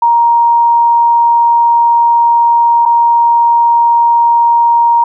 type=tone with dropouts; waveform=sine; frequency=938 Hz; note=A#5; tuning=11 cents sharp; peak=-5 dBFS; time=0.02-5.04 s; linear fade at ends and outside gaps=5 ms; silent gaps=2.854-2.859 s; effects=none